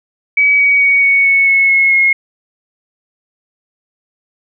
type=tone with pitch steps; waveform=sine; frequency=2276 / 2259 / 2242 / 2225 / 2209 / 2192 / 2176 / 2159 Hz; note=C#7 / C#7 / C#7 / C#7 / C#7 / C#7 / C#7 / C#7; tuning=+45 / +32 / +19 / +6 / -7 / -20 / -33 / -46 cents; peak=-7 dBFS; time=0.37-2.13 s; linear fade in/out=5 ms; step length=220 ms; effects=none